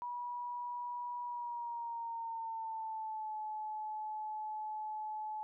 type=tone with pitch glide; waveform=sine; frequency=970 to 859.2 Hz; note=B5 to A5; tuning=-31 to -41 cents; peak=-38 dBFS; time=0.02-5.43 s; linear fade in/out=0 ms; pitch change=-210 cents; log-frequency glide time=1.23-3.36 s; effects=none